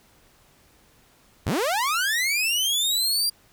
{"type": "linear sweep", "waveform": "sawtooth", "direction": "up", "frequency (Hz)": [51.91, 4812], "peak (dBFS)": -18, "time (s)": [1.46, 3.3], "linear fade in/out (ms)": 10, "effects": ["pink hiss -58 dBFS RMS until 3.52 s"]}